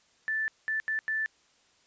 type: tone bursts at uneven times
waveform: sine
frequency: 1760 Hz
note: A6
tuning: in tune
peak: -27 dBFS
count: 4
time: 0.28-0.48 / 0.68-0.8 / 0.88-0.99 / 1.08-1.26 s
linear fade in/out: 0 ms
effects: white hiss -65 dBFS RMS until 1.86 s + resampled to 16000 Hz